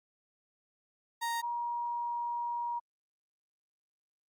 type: tone pair in turn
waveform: 35% pulse / sine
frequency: 932.3 / 950.8 Hz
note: A#5 / A#5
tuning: 0 / +34 cents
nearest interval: unison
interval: 34 cents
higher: second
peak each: -30 / -32 dBFS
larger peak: first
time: 1.21-1.42 / 1.42-2.8 s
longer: second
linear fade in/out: 20 ms
effects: Opus 48 kbps